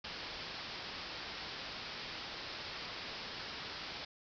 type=low-pass noise; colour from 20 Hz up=white; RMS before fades=-45 dBFS; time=0.04-4.05 s; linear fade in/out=5 ms; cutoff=5300 Hz; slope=96 dB/octave; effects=none